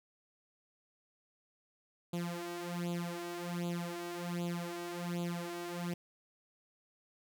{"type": "tone with flanger", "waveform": "sawtooth", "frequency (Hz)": 173.4, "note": "F3", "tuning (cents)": -12, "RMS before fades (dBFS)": -39, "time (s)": [2.13, 5.94], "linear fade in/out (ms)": 5, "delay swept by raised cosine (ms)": [0.27, 3.17], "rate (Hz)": 1.3, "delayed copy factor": 0.85, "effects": []}